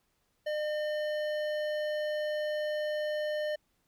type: tone with hard clipping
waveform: triangle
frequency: 605 Hz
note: D#5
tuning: 49 cents flat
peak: -32 dBFS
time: 0.46-3.56 s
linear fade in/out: 10 ms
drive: 16 dB
effects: pink hiss -75 dBFS RMS until 3.87 s